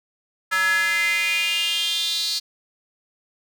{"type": "tone with high-pass filter sweep", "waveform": "square", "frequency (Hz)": 187.5, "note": "F#3", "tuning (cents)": 23, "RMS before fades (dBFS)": -22, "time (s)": [0.51, 2.4], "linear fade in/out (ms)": 20, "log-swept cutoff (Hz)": [1500, 4400], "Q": 6.2, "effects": []}